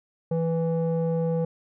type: tone with low-pass filter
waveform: square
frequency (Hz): 164.81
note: E3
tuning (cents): 0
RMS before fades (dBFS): -25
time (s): 0.31-1.45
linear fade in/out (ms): 5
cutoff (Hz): 570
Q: 2.9
effects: none